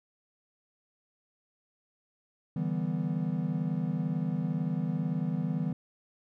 triangle chord, E minor seventh, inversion third, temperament equal, 146.83 / 164.81 / 196 / 246.9 Hz, D3 / E3 / G3 / B3, 0 / 0 / 0 / 0 cents, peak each -34 / -29 / -33 / -34 dBFS, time 2.56-5.73 s, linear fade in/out 5 ms, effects none

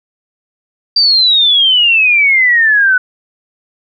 sine exponential sweep, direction down, 4720 to 1480 Hz, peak -6 dBFS, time 0.96-2.98 s, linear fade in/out 5 ms, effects none

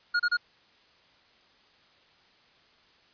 square tone bursts, 1434 Hz, F6, 45 cents sharp, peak -23 dBFS, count 3, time 0.14-0.371 s, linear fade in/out 10 ms, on 57 ms, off 30 ms, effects white hiss -61 dBFS RMS until 3.13 s + resampled to 11025 Hz

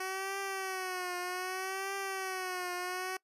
10% pulse tone with vibrato, 374.5 Hz, F#4, 21 cents sharp, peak -27 dBFS, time 0-3.17 s, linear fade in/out 5 ms, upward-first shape triangle, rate 0.64 Hz, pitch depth 88 cents each way, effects noise-tail reverb RT60 0.1 s tail -23 dB re dry + resampled to 32000 Hz

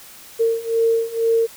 sine beating tone pair, 455.1 / 457.2 Hz, A#4 / A#4, -42 / -34 cents, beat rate 2.1 Hz, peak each -20 / -18 dBFS, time 0.39-1.47 s, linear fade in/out 20 ms, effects white hiss -42 dBFS RMS until 1.56 s

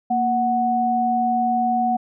sine tone pair together, 233.1 / 740 Hz, A#3 / F#5, 0 / 0 cents, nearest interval octave + minor sixth, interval 2000 cents, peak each -23 / -18 dBFS, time 0.1-1.97 s, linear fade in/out 10 ms, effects none

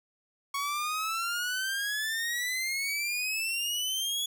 sawtooth exponential sweep, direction up, 1108.7 to 3401 Hz, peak -26 dBFS, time 0.54-4.26 s, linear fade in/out 5 ms, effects none

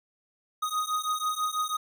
square beating tone pair, 1244.5 / 1250.6 Hz, D#6 / D#6, 0 / +8 cents, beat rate 6.1 Hz, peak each -31 dBFS, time 0.62-1.77 s, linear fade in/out 10 ms, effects none

